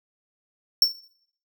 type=tone with exponential decay; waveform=square; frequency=5430 Hz; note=F8; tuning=50 cents flat; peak=-11 dBFS; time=0.82-0.96 s; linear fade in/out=2 ms; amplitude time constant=29 ms; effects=noise-tail reverb RT60 0.6 s tail -17 dB re dry